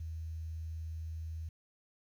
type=tone with quantisation; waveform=sine; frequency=80.5 Hz; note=E2; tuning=41 cents flat; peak=-38 dBFS; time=0-1.49 s; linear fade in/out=5 ms; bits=11; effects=none